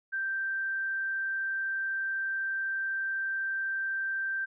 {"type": "tone", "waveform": "sine", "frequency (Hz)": 1568, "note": "G6", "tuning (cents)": 0, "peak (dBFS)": -29, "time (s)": [0.12, 4.46], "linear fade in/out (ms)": 20, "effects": []}